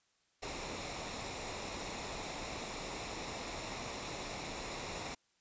pink noise with comb filter, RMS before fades -42 dBFS, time 0.42-5.15 s, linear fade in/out 10 ms, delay 0.64 ms, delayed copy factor -0.5, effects white hiss -75 dBFS RMS until 5.4 s + resampled to 16000 Hz

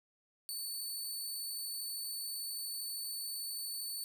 15% pulse tone, 4487 Hz, C#8, 20 cents sharp, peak -32 dBFS, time 0.49-4.04 s, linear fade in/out 0 ms, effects none

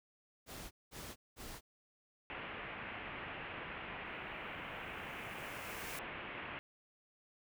pink noise bursts, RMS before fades -48 dBFS, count 3, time 0.46-1.61 s, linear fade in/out 50 ms, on 250 ms, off 200 ms
white low-pass noise, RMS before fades -46 dBFS, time 2.3-6.59 s, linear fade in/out 0 ms, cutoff 2800 Hz, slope 48 dB/octave
white noise with exponential growth, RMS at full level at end -47 dBFS, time 4.05-5.99 s, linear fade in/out 2 ms, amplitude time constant 420 ms
effects none

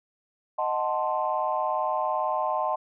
sine chord, D# diminished seventh, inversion none, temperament equal, 622.3 / 740 / 880 / 1046.5 Hz, D#5 / F#5 / A5 / C6, 0 / 0 / 0 / 0 cents, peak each -29 / -30 / -29 / -29 dBFS, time 0.58-2.76 s, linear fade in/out 10 ms, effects tanh soft clip ceiling -13 dBFS

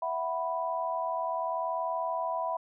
sine chord, E suspended second, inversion none, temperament equal, 659.3 / 740 / 987.8 Hz, E5 / F#5 / B5, 0 / 0 / 0 cents, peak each -33 / -36 / -32 dBFS, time 0.02-2.57 s, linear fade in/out 5 ms, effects none

